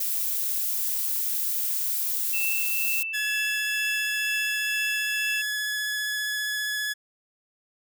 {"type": "noise", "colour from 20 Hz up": "violet", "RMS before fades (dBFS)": -27, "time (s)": [0, 3.03], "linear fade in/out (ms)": 5}
{"type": "tone with tremolo", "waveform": "sine", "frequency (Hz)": 2655, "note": "E7", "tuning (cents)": 12, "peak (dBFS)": -26, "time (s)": [2.33, 5.42], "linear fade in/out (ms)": 10, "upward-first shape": "triangle", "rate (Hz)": 2.1, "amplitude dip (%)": 40}
{"type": "tone with vibrato", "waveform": "sawtooth", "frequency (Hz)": 1700, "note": "G#6", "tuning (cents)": 40, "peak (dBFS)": -23, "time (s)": [3.13, 6.94], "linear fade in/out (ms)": 20, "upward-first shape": "sine", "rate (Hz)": 15, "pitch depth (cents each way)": 11}
{"effects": []}